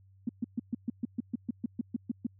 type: tone bursts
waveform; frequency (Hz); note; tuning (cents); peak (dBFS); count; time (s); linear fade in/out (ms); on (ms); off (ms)
sine; 235.1; A#3; +15; -27; 14; 0.27-2.268; 5; 22; 130
effects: added 96 Hz sine -57 dBFS peak until 2.39 s